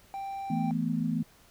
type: tone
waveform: triangle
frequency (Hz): 785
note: G5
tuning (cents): +2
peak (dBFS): -32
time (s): 0.14-0.71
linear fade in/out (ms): 0
type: chord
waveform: sine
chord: E suspended fourth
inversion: none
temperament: equal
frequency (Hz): 164.81 / 220 / 246.9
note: E3 / A3 / B3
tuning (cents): 0 / 0 / 0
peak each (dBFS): -31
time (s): 0.5-1.23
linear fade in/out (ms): 5
effects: pink hiss -59 dBFS RMS until 1.5 s